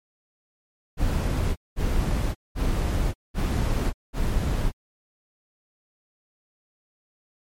brown noise bursts, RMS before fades -23 dBFS, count 5, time 0.97-4.72 s, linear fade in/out 50 ms, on 590 ms, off 200 ms, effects MP3 64 kbps

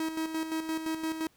45% pulse tone with tremolo, 319.5 Hz, D#4, 46 cents sharp, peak -29 dBFS, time 0-1.27 s, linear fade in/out 2 ms, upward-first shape square, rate 5.8 Hz, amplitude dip 55%, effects pink hiss -65 dBFS RMS until 1.36 s

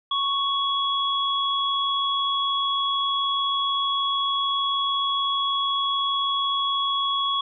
sine tone pair together, 1108.7 / 3352 Hz, C#6 / G#7, 0 / +15 cents, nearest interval octave + perfect fifth, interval 1915 cents, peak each -24 dBFS, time 0.11-7.41 s, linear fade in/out 5 ms, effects none

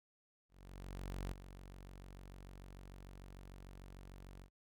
sawtooth tone with ADSR envelope, 46.72 Hz, F#1, 18 cents sharp, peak -36 dBFS, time 0.49-4.5 s, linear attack 830 ms, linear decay 16 ms, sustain -12 dB, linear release 87 ms, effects none

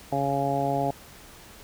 harmonic tone, 139.1 Hz, C#3, 6 cents sharp, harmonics 1 / 2 / 3 / 4 / 5 / 6, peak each -31 / -31 / -33 / -31 / -27 / -31 dBFS, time 0.12-0.91 s, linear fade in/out 5 ms, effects pink hiss -48 dBFS RMS until 1.63 s

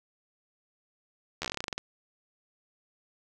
slowing click train, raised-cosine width 0.2 ms, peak -15 dBFS, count 14, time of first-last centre 1.42-1.78 s, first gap 12 ms, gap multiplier 1.13, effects none

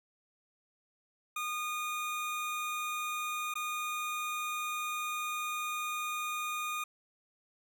25% pulse tone with dropouts, 1225 Hz, D#6, 27 cents flat, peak -30 dBFS, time 1.36-6.84 s, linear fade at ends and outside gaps 5 ms, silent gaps 3.54-3.554 s, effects none

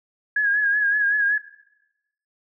sine tone with vibrato, 1661.2 Hz, G#6, in tune, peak -17 dBFS, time 0.36-1.38 s, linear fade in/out 5 ms, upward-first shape sine, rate 5.3 Hz, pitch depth 51 cents each way, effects noise-tail reverb RT60 0.9 s tail -18 dB re dry

